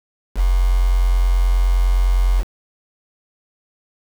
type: tone with quantisation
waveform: sine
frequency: 44.87 Hz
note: F1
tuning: 48 cents sharp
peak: -12 dBFS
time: 0.35-2.44 s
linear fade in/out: 50 ms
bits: 5
effects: none